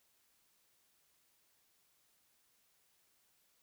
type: silence
effects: white hiss -74 dBFS RMS until 3.62 s